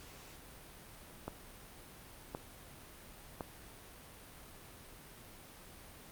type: clicks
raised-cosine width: 1 ms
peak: -25 dBFS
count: 3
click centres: 1.28 / 2.349 / 3.408 s
effects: pink hiss -54 dBFS RMS until 6.11 s + Opus 48 kbps